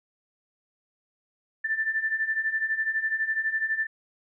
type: beating tone pair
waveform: sine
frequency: 1763 / 1775 Hz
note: A6 / A6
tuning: +3 / +15 cents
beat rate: 12 Hz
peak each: -30 / -26 dBFS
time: 1.64-3.87 s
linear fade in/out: 10 ms
effects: none